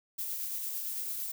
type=noise with tremolo; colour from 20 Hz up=violet; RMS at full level=-35 dBFS; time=0.18-1.32 s; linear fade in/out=10 ms; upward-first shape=triangle; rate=8.9 Hz; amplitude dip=30%; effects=none